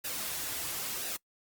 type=noise with flanger; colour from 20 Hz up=white; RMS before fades=-36 dBFS; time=0.04-1.17 s; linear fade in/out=10 ms; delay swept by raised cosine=0.91 to 5.31 ms; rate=0.98 Hz; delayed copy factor=-0.5; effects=noise-tail reverb RT60 0.1 s tail -24 dB re dry + Opus 48 kbps